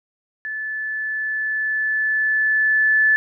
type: tone with level ramp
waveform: sine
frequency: 1739 Hz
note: A6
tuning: 21 cents flat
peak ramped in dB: -25 to -12 dBFS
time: 0.45-3.16 s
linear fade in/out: 0 ms
effects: none